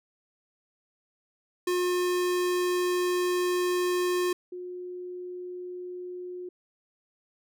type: tone pair in turn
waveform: square / sine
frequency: 358.7 / 360 Hz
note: F4 / F#4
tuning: +46 / -47 cents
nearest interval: unison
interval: 7 cents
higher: second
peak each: -25 / -35 dBFS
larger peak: first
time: 1.67-4.33 / 4.52-6.49 s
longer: first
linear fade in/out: 5 ms
effects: none